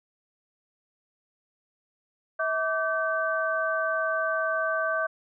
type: tone cluster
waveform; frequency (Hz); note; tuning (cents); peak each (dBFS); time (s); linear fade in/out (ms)
sine; 644 / 1161 / 1541; E5 / D6 / G6; -41 / -20 / -30; -28 / -30 / -28; 2.39-5.07; 10
effects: none